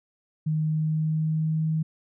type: tone with pitch glide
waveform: sine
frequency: 155.56 to 158.1 Hz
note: D#3 to D#3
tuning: 0 to +28 cents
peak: -22 dBFS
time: 0.46-1.83 s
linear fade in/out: 10 ms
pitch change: +28 cents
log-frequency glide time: 0.63-1.67 s
effects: none